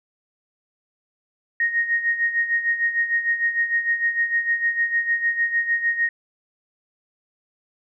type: tone with tremolo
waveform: sine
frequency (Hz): 1865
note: A#6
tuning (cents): 0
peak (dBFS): -16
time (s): 1.6-6.09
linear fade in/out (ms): 2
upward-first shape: sine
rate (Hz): 6.6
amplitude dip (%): 70
effects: none